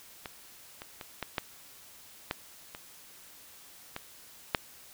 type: clicks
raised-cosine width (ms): 0.3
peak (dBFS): -22 / -25 / -24 / -17 / -13 / -14 / -25 / -20 / -8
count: 9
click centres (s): 0.258 / 0.819 / 1.012 / 1.227 / 1.382 / 2.311 / 2.749 / 3.964 / 4.548
effects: white hiss -53 dBFS RMS until 4.93 s